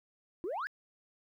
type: exponential sweep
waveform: sine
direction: up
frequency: 320 to 1760 Hz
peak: -32 dBFS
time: 0.44-0.67 s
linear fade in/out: 0 ms
effects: tanh soft clip ceiling -32 dBFS + 12-bit